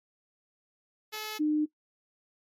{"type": "tone pair in turn", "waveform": ["5% pulse", "sine"], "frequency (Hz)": [430, 303.2], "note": ["A4", "D#4"], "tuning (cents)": [-40, -45], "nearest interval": "tritone", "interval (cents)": 605, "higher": "first", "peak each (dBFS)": [-24, -23], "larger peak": "second", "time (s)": [[1.12, 1.39], [1.39, 1.66]], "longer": "neither", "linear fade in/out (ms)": 20, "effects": ["noise-tail reverb RT60 0.1 s tail -19 dB re dry", "MP3 64 kbps"]}